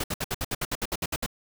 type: noise bursts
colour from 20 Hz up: pink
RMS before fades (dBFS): -29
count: 13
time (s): 0-1.263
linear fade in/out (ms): 5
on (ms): 39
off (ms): 63
effects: none